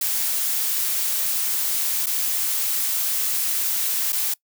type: noise with dropouts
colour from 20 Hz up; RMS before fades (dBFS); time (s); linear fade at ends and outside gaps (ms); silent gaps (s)
blue; -23; 0.01-4.34; 5; 2.061-2.067 / 4.123-4.127
effects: noise-tail reverb RT60 0.1 s tail -23 dB re dry